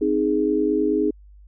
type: chord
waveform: sine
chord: Ab major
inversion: first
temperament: equal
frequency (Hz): 261.6 / 311.1 / 415.3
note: C4 / Eb4 / Ab4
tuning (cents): 0 / 0 / 0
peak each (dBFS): -25 / -21 / -21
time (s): 0.01-1.11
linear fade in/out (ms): 10
effects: added 50 Hz sine -44 dBFS peak until 1.47 s